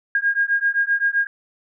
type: beating tone pair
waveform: sine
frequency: 1621 / 1628.7 Hz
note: G#6 / G#6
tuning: -42 / -34 cents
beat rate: 7.7 Hz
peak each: -20 dBFS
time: 0.15-1.27 s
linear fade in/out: 2 ms
effects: none